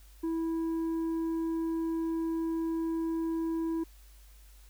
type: tone with tanh clipping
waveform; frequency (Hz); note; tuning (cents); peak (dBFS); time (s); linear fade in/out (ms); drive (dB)
sine; 327.6; E4; -11; -30; 0.23-3.84; 10; 5
effects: added 50 Hz sine -52 dBFS peak until 4.69 s + white hiss -62 dBFS RMS until 4.69 s